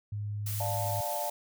sine tone with pitch glide, 103.83 to 104.73 Hz, G#2 to G#2, 0 to +15 cents, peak -32 dBFS, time 0.12-1.01 s, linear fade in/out 5 ms, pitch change +15 cents, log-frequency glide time 0.57-0.72 s
blue noise, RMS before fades -38 dBFS, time 0.46-1.3 s, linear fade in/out 5 ms
sine chord, D minor, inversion none, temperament equal, 587.3 / 698.5 / 880 Hz, D5 / F5 / A5, 0 / 0 / 0 cents, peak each -36 dBFS, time 0.6-1.3 s, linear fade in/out 5 ms
effects none

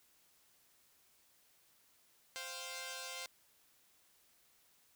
5% pulse chord, C suspended fourth, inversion none, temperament equal, 523.3 / 698.5 / 784 Hz, C5 / F5 / G5, 0 / 0 / 0 cents, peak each -34 / -37 / -40 dBFS, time 2.36-3.26 s, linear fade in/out 0 ms, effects white hiss -70 dBFS RMS until 4.95 s

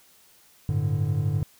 triangle chord, G suspended second, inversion none, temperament equal, 98 / 110 / 146.83 Hz, G2 / A2 / D3, 0 / 0 / 0 cents, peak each -25 / -25 / -24 dBFS, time 0.69-1.43 s, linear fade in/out 0 ms, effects white hiss -57 dBFS RMS until 1.59 s

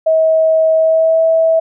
sine tone with pitch glide, 640 to 650.4 Hz, D#5 to E5, +49 to -23 cents, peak -8 dBFS, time 0.06-1.6 s, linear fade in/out 10 ms, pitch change +28 cents, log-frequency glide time 0.74-1.22 s, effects none

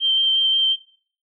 sine tone with vibrato, 3136 Hz, G7, in tune, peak -15 dBFS, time 0-0.77 s, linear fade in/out 50 ms, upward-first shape sine, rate 5.6 Hz, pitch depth 11 cents each way, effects noise-tail reverb RT60 0.5 s tail -21 dB re dry

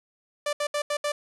sawtooth tone bursts at uneven times, 587.3 Hz, D5, in tune, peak -21 dBFS, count 5, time 0.46-0.53 / 0.6-0.67 / 0.74-0.82 / 0.9-0.97 / 1.04-1.12 s, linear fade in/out 5 ms, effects resampled to 24000 Hz + 8-bit

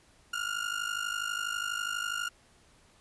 30% pulse ring-modulated tone, 1413 Hz, F6, 20 cents sharp, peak -26 dBFS, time 0.33-2.29 s, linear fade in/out 5 ms, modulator 26.1 Hz, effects pink hiss -62 dBFS RMS until 3 s + resampled to 24000 Hz

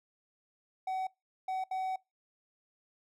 triangle tone bursts at uneven times, 754 Hz, F#5, 32 cents sharp, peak -30 dBFS, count 3, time 0.87-1.07 / 1.48-1.64 / 1.71-1.96 s, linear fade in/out 5 ms, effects noise-tail reverb RT60 0.2 s tail -23 dB re dry

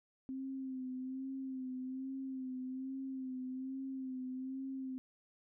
sine tone with vibrato, 261.6 Hz, C4, in tune, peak -39 dBFS, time 0.29-4.98 s, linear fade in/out 0 ms, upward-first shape sine, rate 1.2 Hz, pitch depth 39 cents each way, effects none

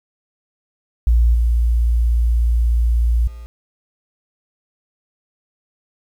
sine tone with level steps, 58.27 Hz, A#1, in tune, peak -9 / -12 / -31 dBFS, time 1.07-3.46 s, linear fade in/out 0 ms, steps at 1.34 / 3.27 s, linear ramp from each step 5 ms, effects tanh soft clip ceiling -5 dBFS + 8-bit

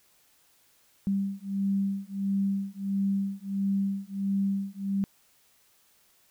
sine beating tone pair, 196 / 197.5 Hz, G3 / G3, 0 / +13 cents, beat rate 1.5 Hz, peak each -29 dBFS, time 1.07-5.04 s, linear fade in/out 0 ms, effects white hiss -64 dBFS RMS until 6.3 s

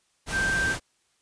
sine tone in noise, 1568 Hz, G6, in tune, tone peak -23 dBFS, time 0.31-0.76 s, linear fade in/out 50 ms, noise pink, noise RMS -31 dBFS, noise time 0.26-0.8 s, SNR +5 dB, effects white hiss -69 dBFS RMS until 1.21 s + resampled to 22050 Hz

